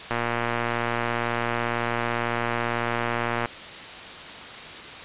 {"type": "click train", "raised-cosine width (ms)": 0.5, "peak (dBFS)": -10, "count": 396, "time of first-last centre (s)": [0.11, 3.457], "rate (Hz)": 118, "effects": ["white hiss -38 dBFS RMS until 5.04 s", "resampled to 8000 Hz"]}